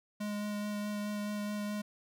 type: tone with vibrato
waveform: square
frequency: 207.7 Hz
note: G#3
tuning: in tune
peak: -35 dBFS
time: 0.2-1.82 s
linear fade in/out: 10 ms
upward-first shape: sine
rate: 4.7 Hz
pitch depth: 11 cents each way
effects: none